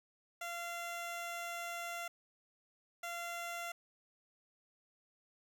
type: tone bursts at uneven times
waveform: 15% pulse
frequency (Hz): 688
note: F5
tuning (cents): -26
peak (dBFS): -34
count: 2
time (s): 0.41-2.08 / 3.03-3.72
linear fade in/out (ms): 5
effects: none